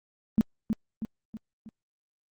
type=tone with echo; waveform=sine; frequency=220.1 Hz; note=A3; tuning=1 cent sharp; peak=-17 dBFS; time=0.38-0.41 s; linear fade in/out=0 ms; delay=320 ms; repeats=4; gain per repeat=-6 dB; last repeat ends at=1.69 s; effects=Opus 24 kbps